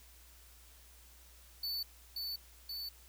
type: tone with echo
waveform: square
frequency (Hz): 4489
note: C#8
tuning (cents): +21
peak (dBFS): -36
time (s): 1.63-1.83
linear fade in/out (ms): 5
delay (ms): 530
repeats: 2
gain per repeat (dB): -2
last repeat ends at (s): 2.89
effects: added 60 Hz sine -59 dBFS peak until 3.08 s + white hiss -61 dBFS RMS until 3.08 s